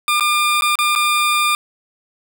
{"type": "tone with dropouts", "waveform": "20% pulse", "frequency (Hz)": 1202, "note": "D6", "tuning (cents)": 40, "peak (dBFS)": -9, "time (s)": [0.08, 1.55], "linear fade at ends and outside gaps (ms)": 1, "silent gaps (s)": [[0.198, 0.207], [0.61, 0.621], [0.755, 0.788], [0.952, 0.959]], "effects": []}